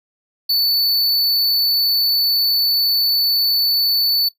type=tone; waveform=square; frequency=4483 Hz; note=C#8; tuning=19 cents sharp; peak=-14 dBFS; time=0.49-4.29 s; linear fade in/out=10 ms; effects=noise-tail reverb RT60 0.1 s tail -17 dB re dry

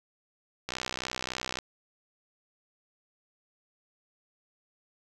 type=click train; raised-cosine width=0.2 ms; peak=-15 dBFS; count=58; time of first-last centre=0.69-1.588 s; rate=63.5 Hz; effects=none

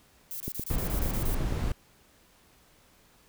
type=noise bursts; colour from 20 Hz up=violet; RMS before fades=-37 dBFS; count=9; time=0.31-1.346 s; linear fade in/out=0 ms; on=92 ms; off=26 ms
type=click train; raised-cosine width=3 ms; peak=-21 dBFS; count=11; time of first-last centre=0.48-1.64 s; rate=8.62 Hz
type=noise; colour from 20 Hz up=brown; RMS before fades=-29 dBFS; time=0.7-1.72 s; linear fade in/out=2 ms
effects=pink hiss -61 dBFS RMS until 3.28 s

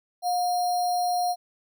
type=tone with sample-and-hold; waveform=sine; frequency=716 Hz; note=F5; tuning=43 cents sharp; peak=-22 dBFS; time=0.22-1.36 s; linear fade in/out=50 ms; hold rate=4900 Hz; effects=none

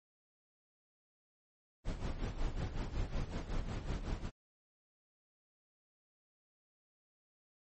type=noise with tremolo; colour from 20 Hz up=brown; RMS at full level=-35 dBFS; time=1.84-4.31 s; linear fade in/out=50 ms; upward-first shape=sine; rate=5.4 Hz; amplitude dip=70%; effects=MP3 32 kbps

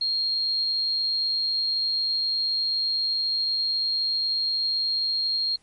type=tone; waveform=sine; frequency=4236 Hz; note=C8; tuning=21 cents sharp; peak=-22 dBFS; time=0.01-5.56 s; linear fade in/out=5 ms; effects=pink hiss -62 dBFS RMS until 5.62 s + MP3 48 kbps

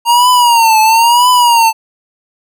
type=tone with vibrato; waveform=square; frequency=932.3 Hz; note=A#5; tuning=in tune; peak=-6 dBFS; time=0.05-1.73 s; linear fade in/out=50 ms; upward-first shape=triangle; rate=1 Hz; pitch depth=130 cents each way; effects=none

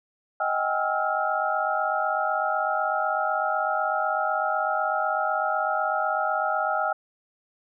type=tone cluster; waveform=sine; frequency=627 / 763 / 811 / 1304 / 1400 Hz; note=D#5 / G5 / G#5 / E6 / F6; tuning=+13 / -47 / -41 / -19 / +4 cents; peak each=-29 dBFS; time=0.4-6.93 s; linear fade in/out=5 ms; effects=none

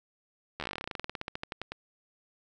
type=slowing click train; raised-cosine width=0.3 ms; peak=-19 dBFS; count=27; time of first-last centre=0.6-1.72 s; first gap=12 ms; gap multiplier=1.09; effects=none

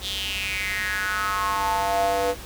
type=tone with high-pass filter sweep; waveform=square; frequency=98.5 Hz; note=G2; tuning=9 cents sharp; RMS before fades=-25 dBFS; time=0.01-2.35 s; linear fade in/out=50 ms; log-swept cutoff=3600 to 520 Hz; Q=5.6; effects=added 60 Hz sine -40 dBFS peak until 2.45 s + pink hiss -40 dBFS RMS until 2.45 s

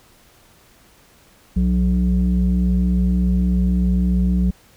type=tone pair together; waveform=sine; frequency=62.07 / 182.8 Hz; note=B1 / F#3; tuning=+9 / -21 cents; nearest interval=octave + perfect fifth; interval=1870 cents; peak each=-15 dBFS; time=1.56-4.51 s; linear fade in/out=10 ms; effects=tanh soft clip ceiling -11 dBFS + pink hiss -52 dBFS RMS until 4.76 s

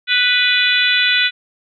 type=harmonic tone; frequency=493.9 Hz; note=B4; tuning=in tune; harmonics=3 / 4 / 5 / 6 / 7 / 8; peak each=-18 / -20 / -18 / -22 / -18 / -21 dBFS; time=0.07-1.31 s; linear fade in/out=50 ms; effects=none

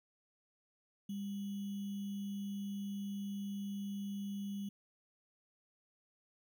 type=tone with sample-and-hold; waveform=sine; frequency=200 Hz; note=G3; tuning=35 cents sharp; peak=-38 dBFS; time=1.09-4.69 s; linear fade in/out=5 ms; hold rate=3150 Hz; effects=none

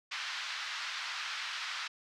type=band-pass noise; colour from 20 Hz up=pink; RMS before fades=-39 dBFS; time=0.11-1.88 s; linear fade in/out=10 ms; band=1200 to 5100 Hz; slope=24 dB/octave; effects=none

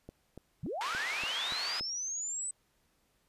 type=click train; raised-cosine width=2 ms; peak=-32 dBFS; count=7; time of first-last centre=0.09-1.809 s; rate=3.49 Hz
type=linear sweep; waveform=sine; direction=up; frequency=103.83 to 8150 Hz; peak=-34 dBFS; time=0.63-2.51 s; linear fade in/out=5 ms
type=band-pass noise; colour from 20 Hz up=pink; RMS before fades=-39 dBFS; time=0.81-1.8 s; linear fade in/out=0 ms; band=1100 to 4400 Hz; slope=12 dB/octave
effects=pink hiss -73 dBFS RMS until 3.28 s + resampled to 32000 Hz

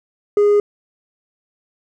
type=tone with hard clipping; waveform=triangle; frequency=412.1 Hz; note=G#4; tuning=13 cents flat; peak=-9 dBFS; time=0.37-0.6 s; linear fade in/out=2 ms; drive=1 dB; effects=none

